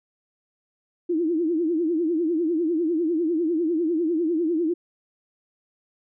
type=tone with vibrato; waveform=sine; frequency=329.6 Hz; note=E4; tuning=in tune; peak=-20 dBFS; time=1.09-4.74 s; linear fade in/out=10 ms; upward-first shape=triangle; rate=10 Hz; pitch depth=160 cents each way; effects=none